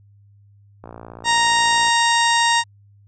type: click train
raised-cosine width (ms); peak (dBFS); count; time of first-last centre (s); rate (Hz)
1; -22; 61; 0.84-1.883; 57.5
type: harmonic tone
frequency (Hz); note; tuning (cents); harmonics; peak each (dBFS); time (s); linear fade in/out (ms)
932.3; A#5; 0; 1 / 2 / 3 / 4 / 5 / 6 / 7 / 8 / 9; -17 / -20 / -26 / -23 / -30 / -27 / -33 / -29 / -31; 1.24-2.64; 50
effects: added 101 Hz sine -48 dBFS peak until 3.07 s